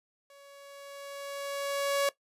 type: tone with level ramp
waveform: sawtooth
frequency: 561 Hz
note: C#5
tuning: 21 cents sharp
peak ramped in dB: -49 to -20 dBFS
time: 0.3-2.09 s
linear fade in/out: 2 ms
effects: noise-tail reverb RT60 0.1 s tail -17 dB re dry + resampled to 32000 Hz